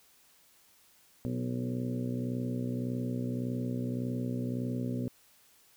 harmonic tone with a mistuned harmonic, 61.74 Hz, B1, in tune, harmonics 2 / 3 / 4 / 5 / 6 / 7 / 8 / 9, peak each -35 / -41 / -34 / -47 / -46 / -45 / -48 / -47 dBFS, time 1.25-5.08 s, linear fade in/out 0 ms, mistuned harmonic 6, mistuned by -17 cents, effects white hiss -63 dBFS RMS until 5.76 s

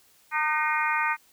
harmonic tone with a mistuned harmonic, 305 Hz, D#4, 34 cents flat, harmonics 3 / 4 / 5 / 6 / 7 / 8, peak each -28 / -29 / -30 / -31 / -31 / -32 dBFS, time 0.31-1.17 s, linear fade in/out 50 ms, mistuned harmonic 6, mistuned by +42 cents, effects white hiss -60 dBFS RMS until 1.32 s

